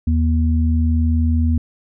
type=tone pair together; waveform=sine; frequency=79.9 / 239.4 Hz; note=D#2 / A#3; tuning=+47 / +46 cents; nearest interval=octave + perfect fifth; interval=1899 cents; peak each=-14 / -20 dBFS; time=0.07-1.58 s; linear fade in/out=5 ms; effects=none